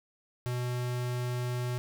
square tone, 123.47 Hz, B2, in tune, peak -31 dBFS, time 0.46-1.78 s, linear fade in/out 0 ms, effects none

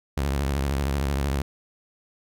sawtooth tone with vibrato, 69.3 Hz, C#2, in tune, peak -19 dBFS, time 0.17-1.42 s, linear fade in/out 5 ms, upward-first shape sine, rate 13 Hz, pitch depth 120 cents each way, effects none

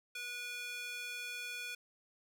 square tone with high-pass filter, 487 Hz, B4, 24 cents flat, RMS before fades -43 dBFS, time 0.15-1.75 s, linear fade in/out 5 ms, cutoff 2100 Hz, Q 2.7, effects none

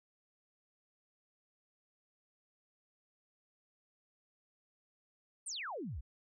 sine exponential sweep, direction down, 9800 to 51.91 Hz, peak -39 dBFS, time 5.46-6.01 s, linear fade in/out 10 ms, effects none

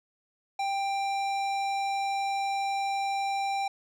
triangle tone with hard clipping, 789 Hz, G5, 11 cents sharp, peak -29 dBFS, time 0.59-3.68 s, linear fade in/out 5 ms, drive 18 dB, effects none

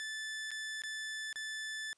sawtooth tone with dropouts, 1750 Hz, A6, 10 cents flat, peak -35 dBFS, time 0-1.93 s, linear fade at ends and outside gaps 0 ms, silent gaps 0.507-0.515 / 0.82-0.836 / 1.328-1.358 s, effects white hiss -74 dBFS RMS until 1.97 s + resampled to 22050 Hz

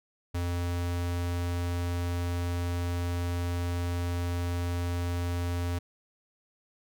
square tone, 87.31 Hz, F2, in tune, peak -29 dBFS, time 0.34-5.79 s, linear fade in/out 10 ms, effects none

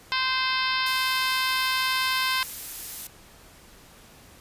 harmonic tone, 519 Hz, C5, 14 cents flat, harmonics 2 / 3 / 4 / 5 / 6 / 7 / 8 / 9 / 10, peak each -28 / -30 / -31 / -32 / -33 / -33 / -34 / -35 / -35 dBFS, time 0.12-2.43 s, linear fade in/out 0 ms
blue noise, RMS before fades -35 dBFS, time 0.86-3.07 s, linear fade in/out 2 ms
effects pink hiss -51 dBFS RMS until 4.4 s + resampled to 32000 Hz

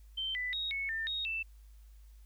sine tone with pitch steps, 3111 / 1991 / 3768 / 2205 / 1797 / 3749 / 2657 Hz, G7 / B6 / A#7 / C#7 / A6 / A#7 / E7, -14 / +14 / +18 / -10 / +36 / +9 / +13 cents, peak -33 dBFS, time 0.17-1.43 s, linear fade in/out 10 ms, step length 180 ms, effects added 52 Hz sine -52 dBFS peak until 2.25 s + white hiss -71 dBFS RMS until 2.25 s

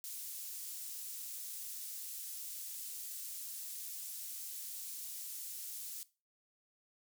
pink high-pass noise, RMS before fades -45 dBFS, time 0.04-6.03 s, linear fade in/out 0 ms, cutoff 8200 Hz, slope 12 dB/octave, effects noise-tail reverb RT60 0.3 s tail -18 dB re dry

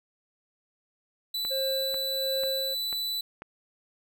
45% pulse tone, 3976 Hz, B7, 11 cents sharp, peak -29 dBFS, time 1.34-3.21 s, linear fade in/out 5 ms
click train, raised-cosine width 0.5 ms, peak -25 dBFS, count 5, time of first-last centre 1.45-3.42 s, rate 2.03 Hz
triangle tone with tremolo, 533 Hz, C5, 32 cents sharp, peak -26 dBFS, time 1.5-2.75 s, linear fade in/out 20 ms, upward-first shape sine, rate 1.4 Hz, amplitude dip 55%
effects none

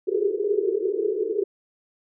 pink band-pass noise, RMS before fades -24 dBFS, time 0.07-1.44 s, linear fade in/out 5 ms, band 370 to 440 Hz, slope 96 dB/octave, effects none

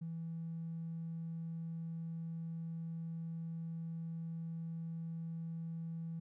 triangle tone with tanh clipping, 164.81 Hz, E3, in tune, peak -39 dBFS, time 0.01-6.2 s, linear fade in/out 10 ms, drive 1 dB, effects none

